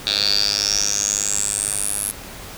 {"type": "tone with band-pass filter sweep", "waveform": "10% pulse", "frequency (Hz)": 102, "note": "G#2", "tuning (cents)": -31, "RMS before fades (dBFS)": -21, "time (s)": [0.07, 2.11], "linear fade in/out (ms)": 0, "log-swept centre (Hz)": [4000, 11000], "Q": 9.7, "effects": ["pink hiss -36 dBFS RMS until 2.57 s"]}